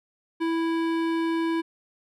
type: tone with hard clipping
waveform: sine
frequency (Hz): 329.6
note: E4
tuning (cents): 0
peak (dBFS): -25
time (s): 0.4-1.62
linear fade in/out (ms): 20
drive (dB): 16
effects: none